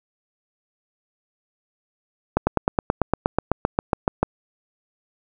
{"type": "slowing click train", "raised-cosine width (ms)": 1, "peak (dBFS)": -3, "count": 16, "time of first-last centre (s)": [2.37, 4.23], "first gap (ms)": 100, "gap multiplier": 1.03, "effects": []}